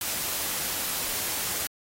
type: noise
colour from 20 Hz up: white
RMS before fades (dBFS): -30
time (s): 0.01-1.67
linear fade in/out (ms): 2
effects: AAC 48 kbps